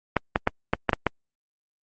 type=clicks; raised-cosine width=0.5 ms; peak=-4 dBFS; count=7; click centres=0.167 / 0.359 / 0.474 / 0.735 / 0.893 / 0.932 / 1.067 s; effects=Opus 24 kbps